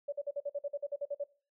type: tone bursts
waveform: sine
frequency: 572 Hz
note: D5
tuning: 46 cents flat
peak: -32 dBFS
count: 13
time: 0.08-1.241 s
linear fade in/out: 10 ms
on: 45 ms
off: 48 ms
effects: noise-tail reverb RT60 0.4 s tail -19 dB re dry